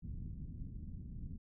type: low-pass noise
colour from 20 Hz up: pink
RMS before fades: -45 dBFS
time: 0.02-1.38 s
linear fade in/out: 20 ms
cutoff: 210 Hz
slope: 24 dB/octave
effects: none